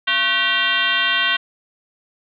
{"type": "tone with frequency modulation", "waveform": "sine", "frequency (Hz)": 2349, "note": "D7", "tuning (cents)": 0, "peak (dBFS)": -15, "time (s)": [0.07, 1.37], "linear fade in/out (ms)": 10, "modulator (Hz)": 416, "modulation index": 2.8, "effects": []}